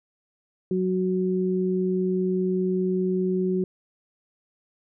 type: tone pair together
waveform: sine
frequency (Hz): 185 / 370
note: F#3 / F#4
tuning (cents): 0 / 0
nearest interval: octave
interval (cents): 1200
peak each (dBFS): -24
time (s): 0.71-3.64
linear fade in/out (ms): 2
effects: none